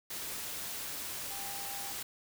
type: tone in noise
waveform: sine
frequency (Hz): 796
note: G5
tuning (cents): +26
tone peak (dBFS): -46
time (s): 1.3-1.92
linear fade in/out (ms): 5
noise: white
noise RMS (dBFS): -40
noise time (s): 0.1-2.03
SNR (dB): -9
effects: none